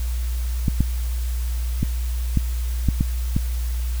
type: clicks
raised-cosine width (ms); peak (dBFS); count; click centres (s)
5; -6; 7; 0.682 / 0.806 / 1.83 / 2.373 / 2.887 / 3.009 / 3.365
effects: added 60 Hz sine -21 dBFS peak until 4 s + white hiss -40 dBFS RMS until 4 s